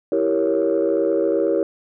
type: chord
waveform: sine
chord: E diminished seventh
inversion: none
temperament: equal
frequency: 329.6 / 392 / 466.2 / 554.4 Hz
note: E4 / G4 / Bb4 / Db5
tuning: 0 / 0 / 0 / 0 cents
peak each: -21 dBFS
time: 0.12-1.63 s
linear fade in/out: 2 ms
effects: tanh soft clip ceiling -10 dBFS